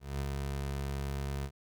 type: tone with ADSR envelope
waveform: 25% pulse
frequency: 69.3 Hz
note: C#2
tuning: in tune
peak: -28 dBFS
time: 0-1.51 s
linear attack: 200 ms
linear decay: 46 ms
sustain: -2 dB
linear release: 69 ms
effects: none